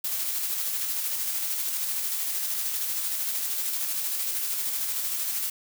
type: noise with tremolo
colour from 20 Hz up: blue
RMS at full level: -28 dBFS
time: 0.04-5.5 s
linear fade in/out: 5 ms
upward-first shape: square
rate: 13 Hz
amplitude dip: 25%
effects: none

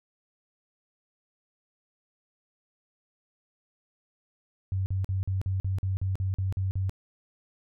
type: tone bursts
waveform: sine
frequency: 95.3 Hz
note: G2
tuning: 48 cents flat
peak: -25 dBFS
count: 12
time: 4.72-6.895 s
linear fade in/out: 0 ms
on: 140 ms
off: 45 ms
effects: none

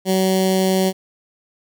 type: tone with notch filter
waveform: 15% pulse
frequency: 188.8 Hz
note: F#3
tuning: 35 cents sharp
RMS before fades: -17 dBFS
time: 0.05-0.93 s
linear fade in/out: 50 ms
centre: 1400 Hz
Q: 0.65
effects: none

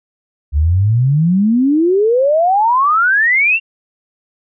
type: exponential sweep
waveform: sine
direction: up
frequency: 69 to 2794 Hz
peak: -9 dBFS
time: 0.52-3.6 s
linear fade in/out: 50 ms
effects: none

